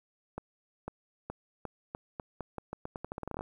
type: accelerating click train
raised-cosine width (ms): 1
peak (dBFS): -23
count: 21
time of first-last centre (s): 0.38-3.409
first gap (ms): 500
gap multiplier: 0.84
effects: 10-bit